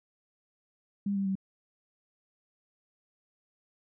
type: tone with pitch steps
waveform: sine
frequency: 200.7 / 196.46 / 192.3 Hz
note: G3 / G3 / G3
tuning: +41 / +4 / -33 cents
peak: -27 dBFS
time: 1.06-1.354 s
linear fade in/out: 5 ms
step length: 98 ms
effects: none